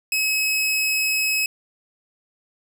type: tone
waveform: sawtooth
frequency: 2563 Hz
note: E7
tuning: 49 cents flat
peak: -16 dBFS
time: 0.12-1.46 s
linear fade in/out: 2 ms
effects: none